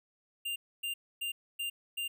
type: tone bursts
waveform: square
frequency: 2794 Hz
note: F7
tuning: in tune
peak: -34 dBFS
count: 5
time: 0.45-2.08 s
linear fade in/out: 10 ms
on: 110 ms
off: 270 ms
effects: none